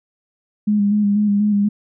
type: tone with vibrato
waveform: sine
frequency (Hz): 206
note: G#3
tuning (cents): -14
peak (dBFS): -13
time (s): 0.67-1.69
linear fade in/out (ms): 10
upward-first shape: square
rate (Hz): 4.1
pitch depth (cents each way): 29
effects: none